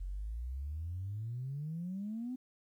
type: exponential sweep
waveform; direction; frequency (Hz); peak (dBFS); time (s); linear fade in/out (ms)
sine; up; 43.65 to 260.1; -36; 0-2.36; 10
effects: tanh soft clip ceiling -32 dBFS + 12-bit